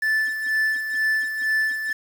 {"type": "tone with tremolo", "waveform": "triangle", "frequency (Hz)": 1753, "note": "A6", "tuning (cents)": -7, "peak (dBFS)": -16, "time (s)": [0.02, 1.93], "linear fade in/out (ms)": 5, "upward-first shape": "sine", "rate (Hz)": 2.1, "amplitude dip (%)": 60, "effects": ["7-bit"]}